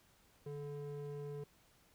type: ring-modulated tone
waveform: triangle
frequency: 289.6 Hz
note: D4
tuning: 24 cents flat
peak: -37 dBFS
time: 0.46-1.44 s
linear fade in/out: 5 ms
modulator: 143 Hz
effects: pink hiss -69 dBFS RMS until 1.94 s